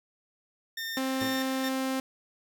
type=tone with tremolo; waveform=20% pulse; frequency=1815 Hz; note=A#6; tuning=47 cents flat; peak=-28 dBFS; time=0.77-1.69 s; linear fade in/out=5 ms; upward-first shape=square; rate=2.3 Hz; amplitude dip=70%
type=tone; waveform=sawtooth; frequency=263.8 Hz; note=C4; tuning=14 cents sharp; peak=-24 dBFS; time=0.97-2 s; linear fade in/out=2 ms
type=tone with exponential decay; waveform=15% pulse; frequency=110 Hz; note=A2; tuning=in tune; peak=-27 dBFS; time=1.21-1.49 s; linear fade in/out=5 ms; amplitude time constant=59 ms
effects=none